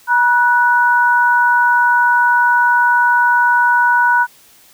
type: tone pair together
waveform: sine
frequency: 960.1 / 1480 Hz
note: B5 / F#6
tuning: -49 / 0 cents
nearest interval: perfect fifth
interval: 749 cents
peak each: -12 dBFS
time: 0.07-4.27 s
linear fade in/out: 50 ms
effects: white hiss -47 dBFS RMS until 4.73 s